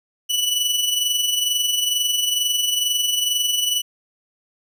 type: tone with amplitude modulation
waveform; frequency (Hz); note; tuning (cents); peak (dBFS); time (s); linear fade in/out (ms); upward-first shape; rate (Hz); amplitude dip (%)
sawtooth; 2960; F#7; 0; -13; 0.29-3.82; 20; sine; 22.2; 50
effects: none